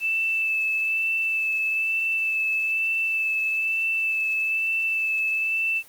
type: tone with vibrato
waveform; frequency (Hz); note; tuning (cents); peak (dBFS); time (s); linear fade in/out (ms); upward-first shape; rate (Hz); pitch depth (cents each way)
sine; 2637; E7; 0; -21; 0-5.83; 50; sine; 1.1; 16
effects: white hiss -50 dBFS RMS until 5.88 s + Opus 48 kbps